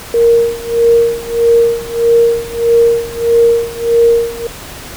sine tone with tremolo, 466.2 Hz, A#4, in tune, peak -4 dBFS, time 0.14-4.47 s, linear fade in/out 2 ms, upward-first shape sine, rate 1.6 Hz, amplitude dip 90%, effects pink hiss -29 dBFS RMS until 4.96 s

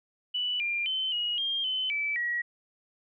sine tone with pitch steps, 2965 / 2392 / 3068 / 2896 / 3209 / 3046 / 2311 / 1914 Hz, F#7 / D7 / G7 / F#7 / G7 / F#7 / D7 / A#6, +3 / +31 / -38 / -38 / +40 / +50 / -28 / +45 cents, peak -27 dBFS, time 0.34-2.42 s, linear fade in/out 10 ms, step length 260 ms, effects none

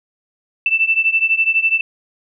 sine beating tone pair, 2655 / 2667 Hz, E7 / E7, +12 / +20 cents, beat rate 12 Hz, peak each -15 / -17 dBFS, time 0.66-1.81 s, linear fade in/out 2 ms, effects none

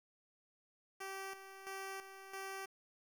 10% pulse tone with tremolo, 387.3 Hz, G4, 21 cents flat, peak -35 dBFS, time 1-2.66 s, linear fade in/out 10 ms, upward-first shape square, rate 1.5 Hz, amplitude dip 65%, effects 11-bit

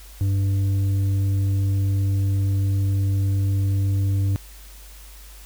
triangle tone with tanh clipping, 98 Hz, G2, in tune, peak -19 dBFS, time 0.21-4.36 s, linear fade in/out 0 ms, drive 10 dB, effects added 50 Hz sine -41 dBFS peak until 5.45 s + white hiss -47 dBFS RMS until 5.45 s

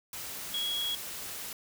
sine tone in noise, 3322 Hz, G#7, in tune, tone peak -30 dBFS, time 0.54-0.95 s, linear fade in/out 2 ms, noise white, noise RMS -40 dBFS, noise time 0.13-1.53 s, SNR +7 dB, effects none

